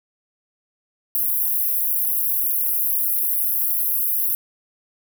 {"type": "high-pass noise", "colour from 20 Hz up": "pink", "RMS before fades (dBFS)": -21, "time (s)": [1.15, 4.35], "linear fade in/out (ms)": 0, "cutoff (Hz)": 11000, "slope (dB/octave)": 96, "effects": []}